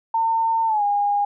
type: tone with pitch glide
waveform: sine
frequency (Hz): 905 to 815.6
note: A5 to G#5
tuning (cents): +48 to -32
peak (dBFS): -17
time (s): 0.14-1.25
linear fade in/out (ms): 5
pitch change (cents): -180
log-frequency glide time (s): 0.66-0.83
effects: none